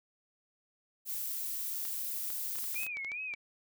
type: noise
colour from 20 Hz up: violet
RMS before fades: -37 dBFS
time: 1.05-2.88 s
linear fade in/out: 50 ms
type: clicks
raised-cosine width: 0.2 ms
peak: -29 dBFS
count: 12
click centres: 1.852 / 2.303 / 2.556 / 2.587 / 2.641 / 2.744 / 2.833 / 2.866 / 2.97 / 3.047 / 3.118 / 3.338 s
type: tone with vibrato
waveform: sine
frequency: 2349 Hz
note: D7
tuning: in tune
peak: -36 dBFS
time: 2.75-3.35 s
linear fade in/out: 10 ms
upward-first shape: sine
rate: 2.6 Hz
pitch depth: 150 cents each way
effects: none